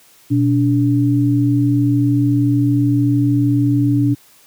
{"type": "tone pair together", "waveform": "sine", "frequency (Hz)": [121.9, 288.6], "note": ["B2", "D4"], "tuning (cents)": [-22, -30], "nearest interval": "octave + minor third", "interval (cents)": 1492, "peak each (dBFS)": -14, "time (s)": [0.3, 4.15], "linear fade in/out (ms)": 20, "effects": ["white hiss -49 dBFS RMS until 4.46 s", "high-pass 80 Hz 12 dB/octave"]}